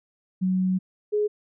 sine tone pair in turn, 185.9 / 418.9 Hz, F#3 / G#4, +8 / +15 cents, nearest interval octave + major second, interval 1407 cents, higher second, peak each -20 dBFS, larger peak neither, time 0.41-0.79 / 1.12-1.28 s, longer first, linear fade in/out 20 ms, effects none

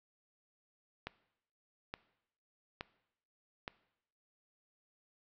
click train, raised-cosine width 0.3 ms, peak -23 dBFS, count 4, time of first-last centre 1.07-3.679 s, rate 1.15 Hz, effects noise-tail reverb RT60 0.8 s tail -19 dB re dry + low-pass 5000 Hz 12 dB/octave

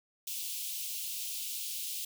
white high-pass noise, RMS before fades -38 dBFS, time 0.27-2.05 s, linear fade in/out 5 ms, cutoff 2600 Hz, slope 48 dB/octave, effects none

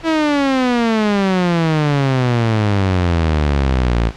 sawtooth exponential sweep, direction down, 330.4 to 55 Hz, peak -9 dBFS, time 0.03-4.12 s, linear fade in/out 50 ms, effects pink hiss -37 dBFS RMS until 4.16 s + low-pass 4000 Hz 12 dB/octave

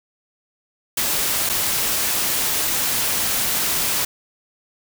white noise with dropouts, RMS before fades -21 dBFS, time 0.97-4.05 s, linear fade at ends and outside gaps 5 ms, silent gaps 1.492-1.496 s, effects none

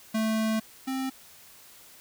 square tone pair in turn, 220 / 263.8 Hz, A3 / C4, 0 / +14 cents, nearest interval minor third, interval 314 cents, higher second, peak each -25 / -29 dBFS, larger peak first, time 0.14-0.6 / 0.87-1.1 s, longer first, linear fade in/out 10 ms, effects white hiss -52 dBFS RMS until 2 s

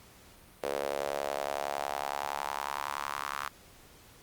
sawtooth tone with high-pass filter sweep, 70.8 Hz, C#2, 37 cents sharp, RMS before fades -35 dBFS, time 0.63-3.49 s, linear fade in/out 5 ms, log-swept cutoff 500 to 1200 Hz, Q 3.5, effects pink hiss -56 dBFS RMS until 4.22 s + Opus 48 kbps

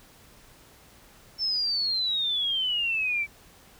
sine exponential sweep, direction down, 5370 to 2292 Hz, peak -24 dBFS, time 1.38-3.27 s, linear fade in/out 50 ms, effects pink hiss -54 dBFS RMS until 3.79 s

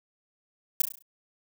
violet noise with echo, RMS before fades -20 dBFS, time 0.8-0.82 s, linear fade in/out 5 ms, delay 34 ms, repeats 6, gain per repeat -6 dB, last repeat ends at 1.024 s, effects none

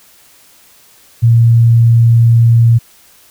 sine tone, 116.3 Hz, A#2, 4 cents flat, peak -4 dBFS, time 1.22-2.79 s, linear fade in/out 20 ms, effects white hiss -45 dBFS RMS until 3.3 s

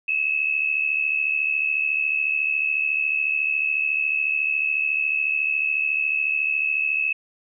sine tone pair together, 2563 / 2637 Hz, E7 / E7, -49 / 0 cents, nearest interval unison, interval 49 cents, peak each -22 / -24 dBFS, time 0.08-7.13 s, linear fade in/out 5 ms, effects none

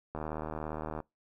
click train, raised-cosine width 1 ms, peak -23 dBFS, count 67, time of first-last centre 0.15-1.003 s, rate 77.4 Hz, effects noise-tail reverb RT60 0.2 s tail -25 dB re dry

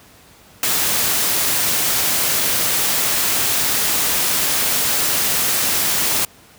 white noise, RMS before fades -18 dBFS, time 0.63-6.25 s, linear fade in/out 2 ms, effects pink hiss -47 dBFS RMS until 6.58 s + high-pass 60 Hz 12 dB/octave

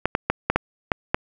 clicks, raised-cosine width 0.5 ms, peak -3 dBFS, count 7, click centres 0.056 / 0.151 / 0.3 / 0.5 / 0.56 / 0.918 / 1.145 s, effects none

